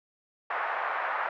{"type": "band-pass noise", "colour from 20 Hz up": "pink", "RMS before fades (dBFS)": -31, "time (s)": [0.5, 1.29], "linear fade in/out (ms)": 5, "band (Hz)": [740, 1800], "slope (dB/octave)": 24, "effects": []}